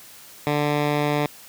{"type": "tone with low-pass filter", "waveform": "10% pulse", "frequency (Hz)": 147.4, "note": "D3", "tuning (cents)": 7, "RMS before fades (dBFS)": -22, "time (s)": [0.47, 1.26], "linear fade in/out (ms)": 0, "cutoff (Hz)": 3500, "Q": 0.89, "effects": ["white hiss -45 dBFS RMS until 1.48 s", "high-pass 60 Hz 12 dB/octave"]}